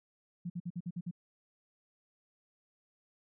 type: tone bursts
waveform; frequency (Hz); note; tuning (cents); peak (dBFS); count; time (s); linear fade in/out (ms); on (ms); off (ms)
sine; 174.61; F3; 0; -35; 7; 0.45-1.112; 10; 50; 52
effects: none